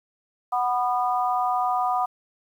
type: chord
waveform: sine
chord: B major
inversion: second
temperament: equal with one note detuned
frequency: 740 / 987.8 / 1223.1 Hz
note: F#5 / B5 / D#6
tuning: 0 / 0 / -30 cents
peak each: -23 / -27 / -27 dBFS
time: 0.52-2.06 s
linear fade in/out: 10 ms
effects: 9-bit